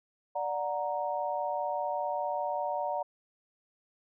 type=chord; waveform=sine; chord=D augmented; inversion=none; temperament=equal with one note detuned; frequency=587.3 / 732.3 / 932.3 Hz; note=D5 / F#5 / A#5; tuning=0 / -18 / 0 cents; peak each=-34 dBFS; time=0.35-3.03 s; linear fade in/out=10 ms; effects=none